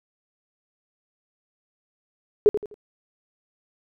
sine tone with echo, 418.7 Hz, G#4, 14 cents sharp, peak -10 dBFS, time 2.46-2.49 s, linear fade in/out 0 ms, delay 84 ms, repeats 3, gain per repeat -10 dB, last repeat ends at 2.742 s, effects none

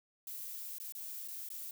violet noise with dropouts, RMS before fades -44 dBFS, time 0.27-1.71 s, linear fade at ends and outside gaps 2 ms, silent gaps 0.784-0.8 / 0.923-0.95 / 1.278-1.283 / 1.489-1.502 s, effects none

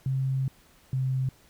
sine tone pair in turn, 133.1 / 131.04 Hz, C3 / C3, +30 / +3 cents, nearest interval unison, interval 27 cents, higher first, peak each -24 dBFS, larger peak neither, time 0.06-0.48 / 0.93-1.29 s, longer first, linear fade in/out 2 ms, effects pink hiss -59 dBFS RMS until 1.49 s

